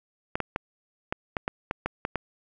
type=clicks; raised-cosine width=0.5 ms; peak=-12 dBFS; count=10; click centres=0.355 / 0.403 / 0.561 / 1.125 / 1.368 / 1.479 / 1.711 / 1.86 / 2.051 / 2.157 s; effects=none